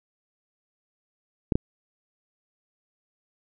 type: clicks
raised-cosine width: 3 ms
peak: -8 dBFS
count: 2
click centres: 1.522 / 1.555 s
effects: none